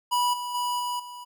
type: tone with level steps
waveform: square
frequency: 979 Hz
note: B5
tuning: 15 cents flat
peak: -22 / -31 / -26 / -28 / -39 dBFS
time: 0.11-1.25 s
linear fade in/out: 20 ms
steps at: 0.33 / 0.54 / 0.79 / 0.99 s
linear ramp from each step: 10 ms
effects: none